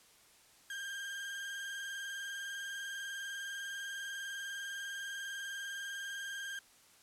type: tone with vibrato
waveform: 35% pulse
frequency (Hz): 1595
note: G6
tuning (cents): +30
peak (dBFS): -38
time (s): 0.7-6.59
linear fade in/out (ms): 2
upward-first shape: square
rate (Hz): 20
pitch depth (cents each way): 28
effects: white hiss -63 dBFS RMS until 7.02 s + low-pass 11000 Hz 12 dB/octave